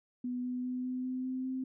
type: tone with pitch steps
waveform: sine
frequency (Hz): 247.8 / 249.8 / 251.8 / 253.9 / 255.9 / 258 / 260.1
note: B3 / B3 / B3 / B3 / C4 / C4 / C4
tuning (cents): +6 / +20 / +34 / +48 / -38 / -24 / -10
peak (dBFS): -33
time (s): 0.24-1.64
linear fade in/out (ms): 5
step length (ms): 200
effects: none